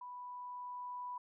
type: tone with level ramp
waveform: sine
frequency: 987.8 Hz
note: B5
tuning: in tune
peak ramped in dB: -45 to -40 dBFS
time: 0.01-1.18 s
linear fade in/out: 5 ms
effects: none